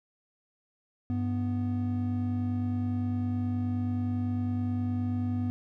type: tone pair together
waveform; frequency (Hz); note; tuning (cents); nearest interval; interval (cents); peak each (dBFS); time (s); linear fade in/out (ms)
triangle; 98.82 / 246.8; G2 / B3; +14 / -1; octave + major third; 1585; -28; 1.1-5.5; 0
effects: none